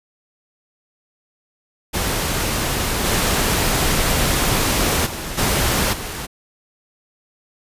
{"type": "noise with level steps", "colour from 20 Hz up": "pink", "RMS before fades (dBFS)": [-21, -18, -28, -18, -28], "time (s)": [1.93, 6.27], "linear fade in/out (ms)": 20, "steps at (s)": [3.04, 5.05, 5.37, 5.92], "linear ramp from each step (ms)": 20, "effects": ["resampled to 32000 Hz"]}